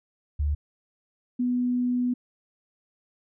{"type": "tone pair in turn", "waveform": "sine", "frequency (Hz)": [73.42, 247], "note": ["D2", "B3"], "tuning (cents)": [0, 0], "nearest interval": "octave + major sixth", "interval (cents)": 2100, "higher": "second", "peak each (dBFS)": [-22, -22], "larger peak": "neither", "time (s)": [[0.39, 0.55], [1.39, 2.14]], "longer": "second", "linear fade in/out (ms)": 10, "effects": []}